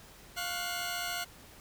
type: tone cluster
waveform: 15% pulse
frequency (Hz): 703 / 1102 / 1480 / 4128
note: F5 / C#6 / F#6 / C8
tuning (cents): +11 / -11 / 0 / -24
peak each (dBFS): -30 / -39 / -32 / -37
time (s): 0.36-1.25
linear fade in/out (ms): 20
effects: pink hiss -54 dBFS RMS until 1.6 s